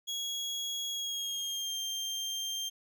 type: tone with pitch glide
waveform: 30% pulse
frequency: 3322 to 3177 Hz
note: G#7 to G7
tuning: 0 to +23 cents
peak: -31 dBFS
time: 0.07-2.7 s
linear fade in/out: 20 ms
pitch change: -77 cents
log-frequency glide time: 0.89-1.79 s
effects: none